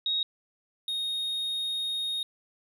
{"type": "tone pair in turn", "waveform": ["sine", "triangle"], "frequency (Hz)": [3766, 3721], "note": ["A#7", "A#7"], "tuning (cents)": [17, -4], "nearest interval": "unison", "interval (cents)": 21, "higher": "first", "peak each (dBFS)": [-25, -27], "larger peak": "first", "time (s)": [[0.06, 0.23], [0.88, 2.23]], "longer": "second", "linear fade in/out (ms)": 2, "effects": []}